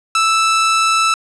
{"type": "tone", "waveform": "sawtooth", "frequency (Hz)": 1318.5, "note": "E6", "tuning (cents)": 0, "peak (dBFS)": -8, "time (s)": [0.15, 1.14], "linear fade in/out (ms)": 2, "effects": ["resampled to 22050 Hz", "7-bit"]}